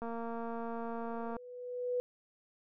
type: click train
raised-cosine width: 1 ms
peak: -28 dBFS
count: 312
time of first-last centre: 0.02-1.366 s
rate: 231 Hz
type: tone with exponential growth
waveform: sine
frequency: 493.9 Hz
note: B4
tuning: in tune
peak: -29 dBFS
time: 0.75-2 s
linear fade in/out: 0 ms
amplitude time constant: 270 ms
effects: none